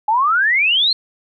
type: exponential sweep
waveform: sine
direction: up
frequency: 830 to 4292 Hz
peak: -12 dBFS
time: 0.08-0.93 s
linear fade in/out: 5 ms
effects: none